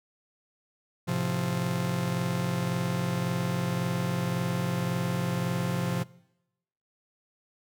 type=chord; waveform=45% pulse; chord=F major; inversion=first; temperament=just; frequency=109.13 / 130.96 / 174.61 Hz; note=A2 / C3 / F3; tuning=-14 / +2 / 0 cents; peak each=-35 / -31 / -29 dBFS; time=1.07-6.04 s; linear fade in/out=20 ms; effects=noise-tail reverb RT60 0.9 s tail -22 dB re dry